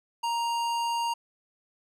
sine tone with hard clipping, 935 Hz, A#5, 5 cents sharp, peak -28 dBFS, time 0.23-1.14 s, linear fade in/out 10 ms, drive 16 dB, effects none

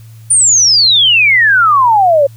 sine exponential sweep, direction down, 9430 to 539 Hz, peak -5 dBFS, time 0.3-2.27 s, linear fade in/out 10 ms, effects added 112 Hz sine -32 dBFS peak until 2.36 s + white hiss -48 dBFS RMS until 2.36 s

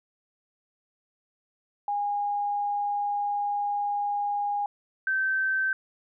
sine tone pair in turn, 818 / 1548.2 Hz, G#5 / G6, -26 / -22 cents, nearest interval major seventh, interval 1104 cents, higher second, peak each -25 / -23 dBFS, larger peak second, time 1.88-4.66 / 5.07-5.73 s, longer first, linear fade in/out 2 ms, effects none

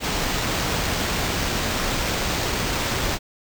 pink noise with sample-and-hold, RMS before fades -24 dBFS, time 0-3.19 s, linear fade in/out 50 ms, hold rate 11025 Hz, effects none

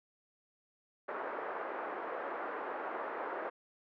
pink band-pass noise, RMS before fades -40 dBFS, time 1.08-3.5 s, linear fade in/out 10 ms, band 390 to 1600 Hz, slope 24 dB/octave, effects none

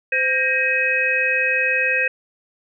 sine tone cluster, 516 / 1598 / 1872 / 2540 Hz, C5 / G6 / A#6 / D#7, -24 / +33 / +7 / +35 cents, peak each -26 / -23 / -23 / -19 dBFS, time 0.12-2.08 s, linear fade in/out 5 ms, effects none

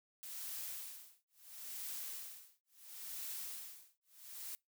blue noise with tremolo, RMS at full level -44 dBFS, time 0.23-4.55 s, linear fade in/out 0 ms, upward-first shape sine, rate 0.73 Hz, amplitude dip 100%, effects noise-tail reverb RT60 0.2 s tail -25 dB re dry

